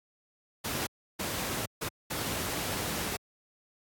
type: noise bursts at uneven times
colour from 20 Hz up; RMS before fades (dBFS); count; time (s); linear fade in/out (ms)
pink; -33; 4; 0.64-0.87 / 1.19-1.66 / 1.81-1.89 / 2.1-3.17; 10
effects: high-pass 80 Hz 12 dB/octave + AAC 64 kbps